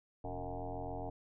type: tone with frequency modulation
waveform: sine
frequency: 370 Hz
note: F#4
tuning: in tune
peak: -38 dBFS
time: 0.24-1.1 s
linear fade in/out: 5 ms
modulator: 87.2 Hz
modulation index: 5.1
effects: none